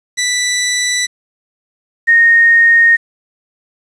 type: tone pair in turn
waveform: 15% pulse / sine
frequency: 1975.5 / 1852 Hz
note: B6 / A#6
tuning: 0 / -12 cents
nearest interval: minor second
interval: 112 cents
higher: first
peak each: -7 / -5 dBFS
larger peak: second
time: 0.17-1.07 / 2.07-2.97 s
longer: neither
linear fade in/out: 20 ms
effects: resampled to 22050 Hz + 7-bit